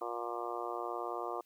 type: harmonic tone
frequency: 118.8 Hz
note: A#2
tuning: 33 cents sharp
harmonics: 3 / 4 / 5 / 6 / 7 / 8 / 9 / 10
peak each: -43 / -43 / -46 / -42 / -48 / -47 / -44 / -44 dBFS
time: 0.01-1.41 s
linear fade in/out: 5 ms
effects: white hiss -71 dBFS RMS until 1.45 s